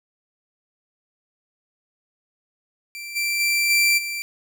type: tone with level steps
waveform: sawtooth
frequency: 2349 Hz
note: D7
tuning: in tune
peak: -29 / -18 / -15 / -12 / -23 dBFS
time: 2.95-4.22 s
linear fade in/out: 0 ms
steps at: 3.15 / 3.39 / 3.69 / 3.97 s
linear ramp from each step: 20 ms
effects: none